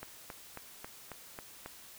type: click train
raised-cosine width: 0.5 ms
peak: -27 dBFS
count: 7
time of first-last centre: 0.03-1.66 s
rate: 3.68 Hz
effects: white hiss -53 dBFS RMS until 1.98 s